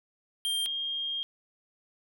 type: tone pair in turn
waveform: square / sine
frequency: 3188 / 3223 Hz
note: G7 / G7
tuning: +28 / +47 cents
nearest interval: unison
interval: 19 cents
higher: second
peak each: -28 / -30 dBFS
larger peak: first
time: 0.45-0.66 / 0.66-1.23 s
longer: second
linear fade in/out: 0 ms
effects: none